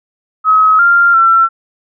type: tone with pitch steps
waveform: sine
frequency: 1277 / 1392 / 1348 Hz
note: D#6 / F6 / E6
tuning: +45 / -6 / +38 cents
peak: -5 dBFS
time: 0.44-1.49 s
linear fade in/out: 50 ms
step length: 350 ms
effects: none